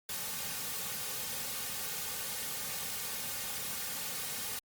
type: noise with comb filter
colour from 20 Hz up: white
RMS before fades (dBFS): -38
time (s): 0.09-4.59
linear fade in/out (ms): 2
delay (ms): 3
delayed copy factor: -0.7
effects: Opus 48 kbps